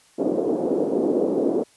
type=band-pass noise; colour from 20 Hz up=pink; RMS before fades=-22 dBFS; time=0.18-1.64 s; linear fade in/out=20 ms; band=290 to 490 Hz; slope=24 dB/octave; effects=white hiss -56 dBFS RMS until 1.76 s + resampled to 24000 Hz